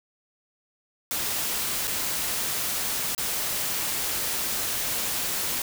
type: noise with dropouts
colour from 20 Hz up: white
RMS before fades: -28 dBFS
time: 1.11-5.62 s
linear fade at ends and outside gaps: 1 ms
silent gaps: 1.872-1.877 / 3.149-3.179 s
effects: none